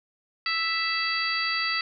harmonic tone, 659.3 Hz, E5, in tune, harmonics 2 / 3 / 4 / 5 / 6 / 7, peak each -31 / -29 / -32 / -39 / -37 / -29 dBFS, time 0.46-1.81 s, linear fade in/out 2 ms, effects none

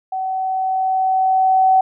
sine tone with level ramp, 757 Hz, F#5, 39 cents sharp, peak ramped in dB -20 to -9 dBFS, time 0.12-1.81 s, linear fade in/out 5 ms, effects none

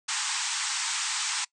white band-pass noise, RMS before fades -30 dBFS, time 0.08-1.45 s, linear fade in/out 10 ms, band 810 to 8600 Hz, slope 96 dB/octave, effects noise-tail reverb RT60 0.1 s tail -22 dB re dry

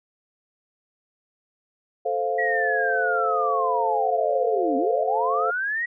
sine chord, F major, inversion first, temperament equal, 440 / 523.3 / 698.5 Hz, A4 / C5 / F5, 0 / 0 / 0 cents, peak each -27 / -27 / -25 dBFS, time 2.05-5.51 s, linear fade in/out 10 ms
sine linear two-way sweep, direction down then up, 1938 to 257.3 to 1938 Hz, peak -23 dBFS, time 2.38-5.86 s, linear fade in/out 10 ms, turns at 4.77 s
effects none

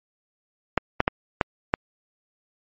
clicks, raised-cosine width 0.5 ms, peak -3 dBFS, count 5, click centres 0.777 / 1.004 / 1.079 / 1.412 / 1.739 s, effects MP3 32 kbps

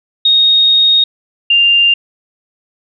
sine tone pair in turn, 3729 / 2794 Hz, A#7 / F7, 0 / 0 cents, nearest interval perfect fourth, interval 500 cents, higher first, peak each -6 / -6 dBFS, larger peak neither, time 0.25-1.04 / 1.5-1.94 s, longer first, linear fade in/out 5 ms, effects none

